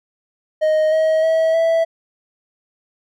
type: tone with pitch steps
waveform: triangle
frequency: 622.3 / 633.9 / 645.7 / 657.8 Hz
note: D#5 / D#5 / E5 / E5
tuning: 0 / +32 / -36 / -4 cents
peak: -11 dBFS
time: 0.61-1.85 s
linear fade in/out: 20 ms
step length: 310 ms
effects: none